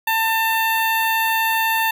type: tone with notch filter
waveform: 10% pulse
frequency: 896 Hz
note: A5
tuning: 31 cents sharp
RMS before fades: -19 dBFS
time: 0.07-1.91 s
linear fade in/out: 5 ms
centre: 5400 Hz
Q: 0.53
effects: none